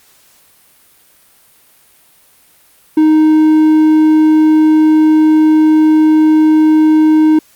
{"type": "tone", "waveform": "triangle", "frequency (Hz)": 311.1, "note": "D#4", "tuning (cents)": 0, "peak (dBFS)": -3, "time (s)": [2.97, 7.39], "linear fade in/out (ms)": 5, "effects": ["white hiss -48 dBFS RMS until 7.55 s", "Opus 48 kbps"]}